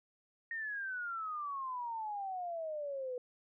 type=exponential sweep; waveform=sine; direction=down; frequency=1862 to 490.5 Hz; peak=-37 dBFS; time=0.51-3.18 s; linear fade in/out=2 ms; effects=none